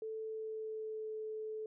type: tone with pitch glide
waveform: sine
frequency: 440 to 434.4 Hz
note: A4 to A4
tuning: 0 to -22 cents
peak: -39 dBFS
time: 0.02-1.66 s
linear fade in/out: 2 ms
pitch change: -22 cents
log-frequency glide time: 0.2-1.14 s
effects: none